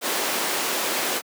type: high-pass noise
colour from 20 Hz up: pink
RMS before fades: -25 dBFS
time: 0.01-1.22 s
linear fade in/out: 50 ms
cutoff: 340 Hz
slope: 12 dB/octave
effects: high-pass 200 Hz 12 dB/octave